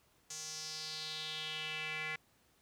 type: tone with band-pass filter sweep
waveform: square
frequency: 155.56 Hz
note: D#3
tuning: in tune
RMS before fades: -42 dBFS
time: 0.3-2.16 s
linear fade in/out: 5 ms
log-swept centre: 6600 to 2100 Hz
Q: 3.8
effects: pink hiss -70 dBFS RMS until 2.61 s + high-pass 60 Hz 12 dB/octave